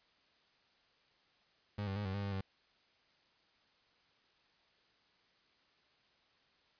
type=tone with pitch steps; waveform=30% pulse; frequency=103 / 97.1 / 103.3 / 95.3 / 100.8 / 99.9 / 96.3 Hz; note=G#2 / G2 / G#2 / G2 / G2 / G2 / G2; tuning=-14 / -16 / -9 / -48 / +49 / +33 / -30 cents; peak=-34 dBFS; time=1.78-2.41 s; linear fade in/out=5 ms; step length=90 ms; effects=white hiss -71 dBFS RMS until 6.79 s + resampled to 11025 Hz